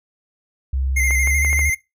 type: tone with pitch glide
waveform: sine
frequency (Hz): 66.3 to 73.14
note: C2 to D2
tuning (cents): +23 to -7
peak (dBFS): -18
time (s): 0.73-1.7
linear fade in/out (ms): 5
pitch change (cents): +170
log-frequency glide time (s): 1.21-1.39
type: tone with vibrato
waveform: square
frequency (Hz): 2100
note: C7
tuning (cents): +6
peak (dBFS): -18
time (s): 0.96-1.75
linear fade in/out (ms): 10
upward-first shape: square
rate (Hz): 13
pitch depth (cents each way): 31
type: clicks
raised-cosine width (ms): 0.5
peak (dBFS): -15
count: 5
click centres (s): 1.108 / 1.274 / 1.448 / 1.53 / 1.592
effects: noise-tail reverb RT60 0.2 s tail -20 dB re dry